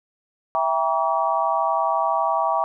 sine chord, E diminished seventh, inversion none, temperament just, 659.3 / 791.1 / 949.3 / 1139.2 Hz, E5 / G5 / Bb5 / Db6, 0 / +16 / +31 / +47 cents, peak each -24 dBFS, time 0.55-2.64 s, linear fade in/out 0 ms, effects none

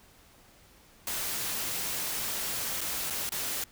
white noise with dropouts, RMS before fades -33 dBFS, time 1.07-3.64 s, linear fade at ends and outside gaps 2 ms, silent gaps 2.808-2.813 / 3.101-3.105 / 3.292-3.32 s, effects pink hiss -58 dBFS RMS until 3.71 s

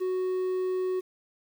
triangle tone with quantisation, 370 Hz, F#4, in tune, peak -24 dBFS, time 0-1.01 s, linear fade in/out 20 ms, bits 9, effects none

